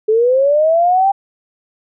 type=linear sweep; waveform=sine; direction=up; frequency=424.1 to 797 Hz; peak=-9 dBFS; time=0.08-1.12 s; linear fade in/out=10 ms; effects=none